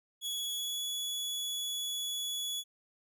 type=tone with pitch glide; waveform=sawtooth; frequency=3371 to 3394 Hz; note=G#7 to G#7; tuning=+25 to +37 cents; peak=-31 dBFS; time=0.21-2.64 s; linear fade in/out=50 ms; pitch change=+12 cents; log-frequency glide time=0.48-0.83 s; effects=none